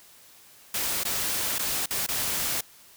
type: noise with dropouts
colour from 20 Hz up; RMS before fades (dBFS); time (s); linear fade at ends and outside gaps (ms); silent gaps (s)
white; -28; 0.74-2.61; 5; 1.036-1.05 / 1.584-1.591 / 1.86-1.907 / 2.065-2.086
effects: white hiss -53 dBFS RMS until 2.96 s